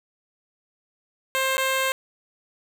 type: tone with dropouts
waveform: 10% pulse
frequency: 529 Hz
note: C5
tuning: 19 cents sharp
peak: -13 dBFS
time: 1.35-1.92 s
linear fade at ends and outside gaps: 0 ms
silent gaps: 1.57-1.58 s
effects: none